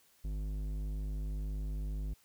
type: tone with low-pass filter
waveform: square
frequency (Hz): 51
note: G#1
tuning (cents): -31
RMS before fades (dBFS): -37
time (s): 0.24-2.14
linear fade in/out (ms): 10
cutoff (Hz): 250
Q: 0.56
effects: white hiss -67 dBFS RMS until 2.24 s